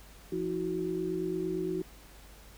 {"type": "tone cluster", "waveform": "sine", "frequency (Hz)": [172, 321.8, 370.6], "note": ["F3", "E4", "F#4"], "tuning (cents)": [-26, -42, 3], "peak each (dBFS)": [-38, -35, -32], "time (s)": [0.32, 1.82], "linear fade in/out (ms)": 5, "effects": ["added 50 Hz sine -53 dBFS peak until 2.57 s", "pink hiss -55 dBFS RMS until 2.57 s"]}